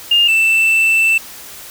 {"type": "tone pair in turn", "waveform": ["sine", "triangle"], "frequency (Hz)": [2819, 2661], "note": ["F7", "E7"], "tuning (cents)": [16, 16], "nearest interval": "minor second", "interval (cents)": 100, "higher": "first", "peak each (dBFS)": [-8, -8], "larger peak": "neither", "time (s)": [[0.11, 0.28], [0.28, 1.18]], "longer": "second", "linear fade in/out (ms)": 5, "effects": ["white hiss -34 dBFS RMS until 1.7 s"]}